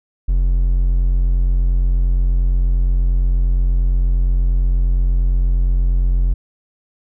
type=tone; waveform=triangle; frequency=44.29 Hz; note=F1; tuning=25 cents sharp; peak=-10 dBFS; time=0.28-6.34 s; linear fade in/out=10 ms; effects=none